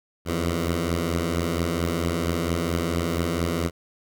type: beating tone pair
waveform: 10% pulse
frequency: 81.2 / 85.6 Hz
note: E2 / F2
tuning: -26 / -34 cents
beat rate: 4.4 Hz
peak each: -21 / -16 dBFS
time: 0.25-3.71 s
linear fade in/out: 50 ms
effects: none